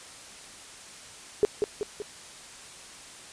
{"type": "tone with echo", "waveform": "sine", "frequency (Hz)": 415.3, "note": "G#4", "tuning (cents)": 0, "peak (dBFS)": -16, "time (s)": [1.43, 1.45], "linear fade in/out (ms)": 0, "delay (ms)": 190, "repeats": 3, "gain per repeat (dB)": -5, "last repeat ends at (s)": 2.02, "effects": ["white hiss -46 dBFS RMS until 3.32 s", "resampled to 22050 Hz"]}